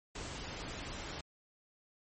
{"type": "noise", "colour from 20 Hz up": "pink", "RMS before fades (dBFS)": -43, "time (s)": [0.15, 1.21], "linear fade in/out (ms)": 5, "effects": ["MP3 32 kbps"]}